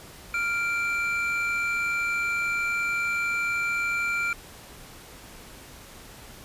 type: tone pair together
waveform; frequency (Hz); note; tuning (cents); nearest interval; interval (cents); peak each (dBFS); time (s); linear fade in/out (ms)
triangle; 1395.4 / 2349; F6 / D7; -2 / 0; major sixth; 902; -26 / -25; 0.34-4.33; 2
effects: pink hiss -46 dBFS RMS until 6.44 s + resampled to 32000 Hz